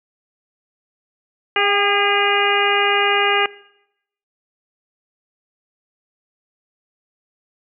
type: harmonic tone with a mistuned harmonic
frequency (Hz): 406.4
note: G#4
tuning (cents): -38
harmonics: 1 / 2 / 3 / 4 / 5 / 6 / 7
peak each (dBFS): -22 / -22 / -22 / -22 / -22 / -22 / -22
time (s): 1.56-3.46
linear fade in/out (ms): 2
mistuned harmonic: 2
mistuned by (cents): -25
effects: noise-tail reverb RT60 0.8 s tail -20 dB re dry